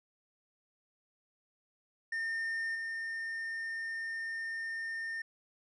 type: tone with level steps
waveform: triangle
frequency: 1816 Hz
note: A#6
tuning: 46 cents flat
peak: -31 / -34 dBFS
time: 2.12-5.22 s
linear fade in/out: 5 ms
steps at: 2.75 s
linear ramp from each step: 2 ms
effects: resampled to 24000 Hz